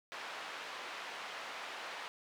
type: band-pass noise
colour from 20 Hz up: pink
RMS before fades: -45 dBFS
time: 0.12-2.08 s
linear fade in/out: 0 ms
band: 780 to 3300 Hz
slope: 12 dB/octave
effects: none